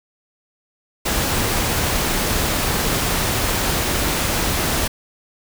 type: noise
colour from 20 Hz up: pink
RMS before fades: -20 dBFS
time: 1.05-4.88 s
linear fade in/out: 10 ms
effects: none